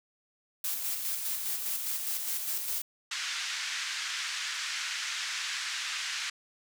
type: noise with tremolo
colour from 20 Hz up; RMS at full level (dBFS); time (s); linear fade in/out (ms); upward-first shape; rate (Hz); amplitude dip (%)
blue; -32; 0.64-2.82; 5; square; 4.9; 35
type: band-pass noise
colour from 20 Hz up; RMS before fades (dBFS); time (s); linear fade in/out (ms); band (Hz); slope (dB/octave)
pink; -35; 3.11-6.3; 5; 1500 to 6900; 24
effects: none